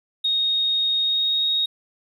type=tone with pitch glide; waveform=triangle; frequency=3728 to 3754 Hz; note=A#7 to A#7; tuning=-1 to +11 cents; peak=-15 dBFS; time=0.24-1.66 s; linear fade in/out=10 ms; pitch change=+12 cents; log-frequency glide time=1-1.46 s; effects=tanh soft clip ceiling -17 dBFS